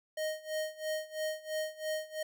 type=tone with tremolo; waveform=square; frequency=622.3 Hz; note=D#5; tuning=in tune; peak=-32 dBFS; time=0.17-2.23 s; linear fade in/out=5 ms; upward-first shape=sine; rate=3 Hz; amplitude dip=90%; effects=none